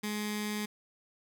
15% pulse tone with notch filter, 210.1 Hz, G#3, 20 cents sharp, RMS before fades -35 dBFS, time 0.03-0.66 s, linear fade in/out 10 ms, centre 600 Hz, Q 0.51, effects none

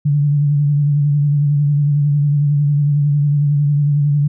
sine tone with vibrato, 145.2 Hz, D3, 19 cents flat, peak -11 dBFS, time 0.05-4.28 s, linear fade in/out 10 ms, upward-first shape triangle, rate 11 Hz, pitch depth 47 cents each way, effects none

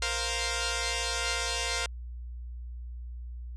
5% pulse chord, Bb suspended second, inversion none, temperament equal, 466.2 / 523.3 / 698.5 Hz, Bb4 / C5 / F5, 0 / 0 / 0 cents, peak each -22 dBFS, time 0.02-1.86 s, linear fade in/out 2 ms, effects added 60 Hz sine -37 dBFS peak until 3.56 s + resampled to 22050 Hz

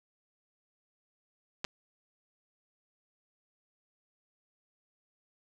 clicks, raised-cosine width 0.2 ms, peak -17 dBFS, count 2, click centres 1.644 / 1.649 s, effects none

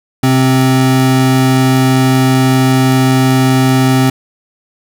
square tone pair together, 130 / 262.6 Hz, C3 / C4, -11 / +6 cents, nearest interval octave, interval 1217 cents, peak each -11 dBFS, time 0.23-4.1 s, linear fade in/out 5 ms, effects none

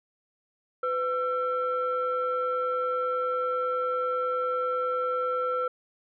sine tone pair together, 503.2 / 1345 Hz, B4 / E6, +32 / +34 cents, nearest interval octave + perfect fourth, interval 1702 cents, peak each -27 dBFS, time 0.83-5.68 s, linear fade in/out 5 ms, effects tanh soft clip ceiling -19 dBFS

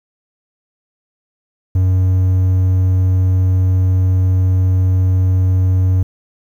triangle tone, 92.8 Hz, F#2, 6 cents sharp, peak -8 dBFS, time 1.75-6.03 s, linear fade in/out 5 ms, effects 8-bit

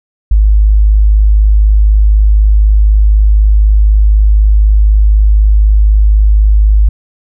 sine tone, 52 Hz, G#1, 3 cents sharp, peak -3 dBFS, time 0.31-6.89 s, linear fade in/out 5 ms, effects none

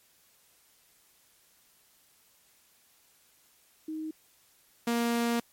sine / sawtooth tone pair in turn, 313.7 / 235 Hz, D#4 / A#3, +14 / +14 cents, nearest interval perfect fourth, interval 500 cents, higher first, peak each -33 / -22 dBFS, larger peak second, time 3.88-4.11 / 4.87-5.4 s, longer second, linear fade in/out 5 ms, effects white hiss -64 dBFS RMS until 5.52 s + MP3 64 kbps

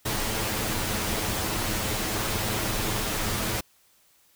pink noise with comb filter, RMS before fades -28 dBFS, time 0.05-3.61 s, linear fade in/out 10 ms, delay 9.3 ms, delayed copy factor +0.55, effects white hiss -62 dBFS RMS until 4.35 s

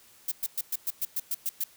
violet noise bursts, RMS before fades -29 dBFS, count 10, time 0.28-1.64 s, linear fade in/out 5 ms, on 37 ms, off 110 ms, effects white hiss -57 dBFS RMS until 1.76 s

